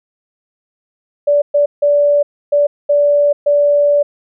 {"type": "tone bursts at uneven times", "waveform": "sine", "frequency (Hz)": 580, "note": "D5", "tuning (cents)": -22, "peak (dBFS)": -8, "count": 6, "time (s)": [[1.27, 1.42], [1.54, 1.66], [1.82, 2.23], [2.52, 2.67], [2.89, 3.33], [3.46, 4.03]], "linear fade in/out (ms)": 10, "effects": []}